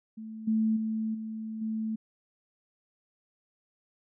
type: tone with level steps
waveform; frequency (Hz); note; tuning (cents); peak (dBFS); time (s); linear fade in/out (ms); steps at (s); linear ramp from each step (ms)
sine; 220; A3; 0; -38 / -23 / -28 / -34 / -29; 0.17-1.96; 10; 0.47 / 0.76 / 1.14 / 1.61; 10
effects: none